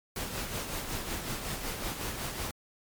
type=noise with tremolo; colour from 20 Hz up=pink; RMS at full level=-34 dBFS; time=0.16-2.51 s; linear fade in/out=2 ms; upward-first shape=sine; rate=5.4 Hz; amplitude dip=45%; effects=MP3 96 kbps